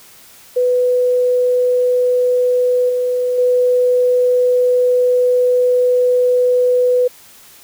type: tone with level steps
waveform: sine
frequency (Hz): 497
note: B4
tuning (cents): +11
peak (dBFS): -11 / -14 / -10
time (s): 0.56-7.08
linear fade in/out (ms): 10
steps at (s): 2.89 / 3.38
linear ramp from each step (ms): 5
effects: white hiss -43 dBFS RMS until 7.63 s